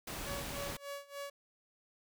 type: noise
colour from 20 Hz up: pink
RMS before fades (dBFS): -42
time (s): 0.07-0.77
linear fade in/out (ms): 5
type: tone with tremolo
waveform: sawtooth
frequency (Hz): 565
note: C#5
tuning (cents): +33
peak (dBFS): -36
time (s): 0.26-1.3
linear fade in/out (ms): 5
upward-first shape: sine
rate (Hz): 3.4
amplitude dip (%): 90
effects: none